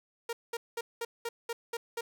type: tone bursts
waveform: sawtooth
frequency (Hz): 466.2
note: A#4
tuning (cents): 0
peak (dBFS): -29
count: 8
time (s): 0.29-2.01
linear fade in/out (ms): 5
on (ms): 40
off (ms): 200
effects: none